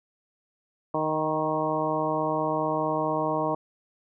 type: harmonic tone with a mistuned harmonic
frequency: 155.56 Hz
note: D#3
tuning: in tune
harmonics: 1 / 2 / 3 / 4 / 5 / 6 / 7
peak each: -35 / -31 / -32 / -29 / -33 / -31 / -32 dBFS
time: 0.94-3.55 s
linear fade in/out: 5 ms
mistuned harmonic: 6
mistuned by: +19 cents
effects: none